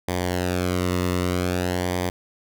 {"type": "tone with flanger", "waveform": "sawtooth", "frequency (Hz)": 89.9, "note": "F#2", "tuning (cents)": -49, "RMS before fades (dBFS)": -24, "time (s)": [0.08, 2.1], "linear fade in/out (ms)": 5, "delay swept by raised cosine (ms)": [0.73, 1.27], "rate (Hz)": 0.52, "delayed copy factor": -0.7, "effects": []}